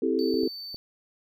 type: chord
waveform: sine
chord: A minor seventh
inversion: first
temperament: equal with one note detuned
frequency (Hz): 261.6 / 329.6 / 392 / 437.7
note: C4 / E4 / G4 / A4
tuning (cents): 0 / 0 / 0 / -9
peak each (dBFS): -28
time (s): 0.02-0.48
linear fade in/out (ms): 5
type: tone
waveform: triangle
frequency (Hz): 4547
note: C#8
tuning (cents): +43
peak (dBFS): -35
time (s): 0.19-0.76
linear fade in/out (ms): 0
type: clicks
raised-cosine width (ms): 2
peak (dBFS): -29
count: 3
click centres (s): 0.341 / 0.434 / 0.745
effects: none